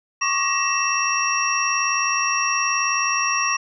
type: tone cluster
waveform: sine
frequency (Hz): 1100 / 1179 / 1892 / 2672 / 5620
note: C#6 / D6 / A#6 / E7 / F8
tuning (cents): -14 / +6 / +25 / +23 / +10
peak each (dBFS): -23 / -29 / -28 / -24 / -24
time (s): 0.21-3.57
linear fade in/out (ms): 10
effects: none